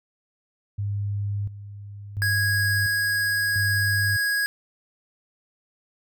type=tone with tremolo; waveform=sine; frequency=101.5 Hz; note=G#2; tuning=39 cents flat; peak=-24 dBFS; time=0.78-4.17 s; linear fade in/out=10 ms; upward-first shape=square; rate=0.72 Hz; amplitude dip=75%
type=tone; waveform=square; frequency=1653 Hz; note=G#6; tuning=9 cents flat; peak=-22 dBFS; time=2.22-4.46 s; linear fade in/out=0 ms
effects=none

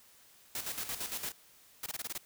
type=noise with tremolo; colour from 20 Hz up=white; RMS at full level=-37 dBFS; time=0.55-1.32 s; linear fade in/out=2 ms; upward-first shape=square; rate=8.8 Hz; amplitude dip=60%
type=noise bursts; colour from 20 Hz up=white; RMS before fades=-38 dBFS; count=7; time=1.83-2.18 s; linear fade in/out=5 ms; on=32 ms; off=21 ms
effects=white hiss -61 dBFS RMS until 2.25 s

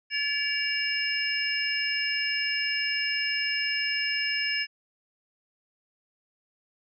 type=tone cluster; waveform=sine; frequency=1722 / 2286 / 2802 / 5180 Hz; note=A6 / D7 / F7 / E8; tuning=-38 / -47 / +5 / -31 cents; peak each=-31 dBFS; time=0.1-4.67 s; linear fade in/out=50 ms; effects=none

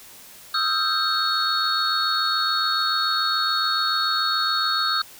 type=tone cluster; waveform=sine; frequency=1259 / 1346 / 1574 / 3741 / 4367 Hz; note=D#6 / E6 / G6 / A#7 / C#8; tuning=+20 / +36 / +7 / +5 / -27 cents; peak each=-26 / -27 / -28 / -27 / -24 dBFS; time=0.54-5.02 s; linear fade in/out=5 ms; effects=white hiss -45 dBFS RMS until 5.19 s

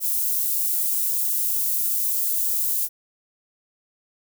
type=high-pass noise; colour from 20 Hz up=white; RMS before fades=-23 dBFS; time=0-2.89 s; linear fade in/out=50 ms; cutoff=12000 Hz; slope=12 dB/octave; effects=none

